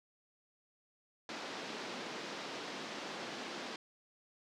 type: band-pass noise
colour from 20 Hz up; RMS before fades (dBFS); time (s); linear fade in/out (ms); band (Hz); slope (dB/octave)
pink; -44; 1.29-3.76; 2; 210 to 5500; 24
effects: none